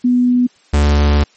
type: tone pair in turn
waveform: sine / 45% pulse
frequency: 246.9 / 73.07 Hz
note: B3 / D2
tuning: 0 / -8 cents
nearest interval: octave + major sixth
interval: 2108 cents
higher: first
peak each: -9 dBFS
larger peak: neither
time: 0.04-0.47 / 0.73-1.24 s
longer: second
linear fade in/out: 10 ms
effects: white hiss -51 dBFS RMS until 1.36 s + MP3 32 kbps